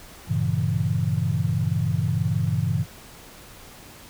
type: chord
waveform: sine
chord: G diminished seventh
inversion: none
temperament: equal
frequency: 98 / 116.54 / 138.59 / 164.81 Hz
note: G2 / Bb2 / Db3 / Fb3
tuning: 0 / 0 / 0 / 0 cents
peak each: -26 dBFS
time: 0.27-2.86 s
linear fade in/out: 50 ms
effects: pink hiss -45 dBFS RMS until 4.09 s